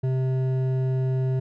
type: tone with hard clipping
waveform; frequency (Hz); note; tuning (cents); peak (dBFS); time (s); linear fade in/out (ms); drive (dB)
sine; 130.3; C3; -7; -23; 0.03-1.4; 10; 9
effects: none